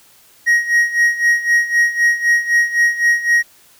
triangle tone with tremolo, 1887 Hz, A#6, 21 cents sharp, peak -7 dBFS, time 0.46-3.43 s, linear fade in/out 20 ms, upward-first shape sine, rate 3.9 Hz, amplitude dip 80%, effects white hiss -49 dBFS RMS until 3.79 s

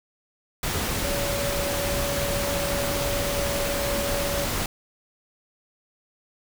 sine tone in noise, 567 Hz, C#5, 39 cents sharp, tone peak -28 dBFS, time 1.04-4.45 s, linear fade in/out 2 ms, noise pink, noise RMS -27 dBFS, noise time 0.63-4.66 s, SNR -4 dB, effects none

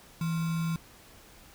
sine tone with sample-and-hold, 164.81 Hz, E3, in tune, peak -27 dBFS, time 0.21-0.76 s, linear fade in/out 2 ms, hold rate 1225 Hz, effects pink hiss -54 dBFS RMS until 1.54 s

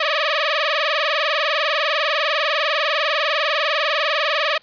10% pulse tone with vibrato, 602 Hz, D5, 43 cents sharp, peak -9 dBFS, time 0-4.58 s, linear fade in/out 5 ms, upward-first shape sine, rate 20 Hz, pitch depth 130 cents each way, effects white hiss -50 dBFS RMS until 4.62 s + resampled to 11025 Hz

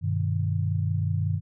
sine chord, G augmented, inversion none, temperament equal with one note detuned, 98 / 123.47 / 154.31 Hz, G2 / B2 / D#3, 0 / 0 / -14 cents, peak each -25 / -31 / -28 dBFS, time 0.01-1.41 s, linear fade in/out 50 ms, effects none

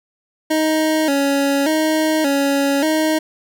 25% pulse tone with vibrato, 295.6 Hz, D4, 11 cents sharp, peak -11 dBFS, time 0.5-3.19 s, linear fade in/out 10 ms, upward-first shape square, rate 0.86 Hz, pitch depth 100 cents each way, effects none

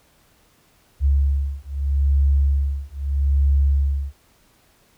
sine beating tone pair, 69.3 / 70.09 Hz, C#2 / C#2, 0 / +20 cents, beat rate 0.79 Hz, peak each -19 dBFS, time 1-4.13 s, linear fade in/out 50 ms, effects pink hiss -58 dBFS RMS until 4.97 s

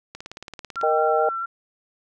click train, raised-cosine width 0.2 ms, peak -19 dBFS, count 13, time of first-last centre 0.15-0.813 s, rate 18.1 Hz
sine tone with vibrato, 1358 Hz, F6, 49 cents flat, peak -25 dBFS, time 0.76-1.46 s, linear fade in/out 10 ms, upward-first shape square, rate 4.6 Hz, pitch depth 14 cents each way
sine chord, Eb major, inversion second, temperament equal, 466.2 / 622.3 / 784 Hz, Bb4 / Eb5 / G5, 0 / 0 / 0 cents, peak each -22 dBFS, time 0.83-1.29 s, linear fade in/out 2 ms
effects none

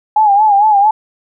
sine tone with vibrato, 830.6 Hz, G#5, in tune, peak -6 dBFS, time 0.16-0.91 s, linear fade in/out 5 ms, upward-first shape sine, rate 4.4 Hz, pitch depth 86 cents each way, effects none

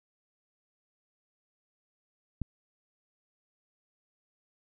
click, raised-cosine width 5 ms, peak -20 dBFS, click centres 2.417 s, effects none

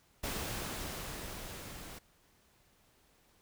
pink noise with level ramp, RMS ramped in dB -37 to -48 dBFS, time 0.23-1.99 s, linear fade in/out 10 ms, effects pink hiss -68 dBFS RMS until 3.41 s

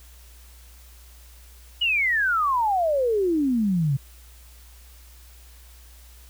sine exponential sweep, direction down, 2963 to 131.2 Hz, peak -19 dBFS, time 1.81-3.97 s, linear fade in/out 10 ms, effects added 60 Hz sine -46 dBFS peak until 6.29 s + white hiss -53 dBFS RMS until 6.29 s

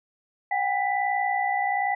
sine tone cluster, 741 / 802 / 1980 Hz, F#5 / G5 / B6, +2 / +39 / +4 cents, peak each -28 / -25 / -28 dBFS, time 0.51-1.95 s, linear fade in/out 5 ms, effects none

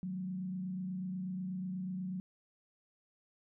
sine tone with frequency modulation, 185 Hz, F#3, in tune, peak -36 dBFS, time 0.03-2.2 s, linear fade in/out 0 ms, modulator 28.2 Hz, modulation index 0.45, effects none

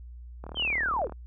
click train, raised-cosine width 1 ms, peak -26 dBFS, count 27, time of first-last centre 0.44-1.122 s, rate 38.1 Hz
sine linear sweep, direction down, 3234 to 294.7 Hz, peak -25 dBFS, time 0.55-1.09 s, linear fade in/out 50 ms
effects added 60 Hz sine -41 dBFS peak until 1.26 s

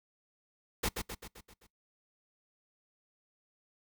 pink noise with echo, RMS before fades -31 dBFS, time 0.83-0.89 s, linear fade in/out 10 ms, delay 130 ms, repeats 6, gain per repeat -5 dB, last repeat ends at 1.67 s, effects noise-tail reverb RT60 0.2 s tail -26 dB re dry

